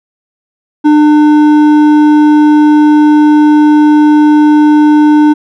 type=tone with hard clipping; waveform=sine; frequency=300 Hz; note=D4; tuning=37 cents sharp; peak=-4 dBFS; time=0.84-5.34 s; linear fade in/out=20 ms; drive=8 dB; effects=none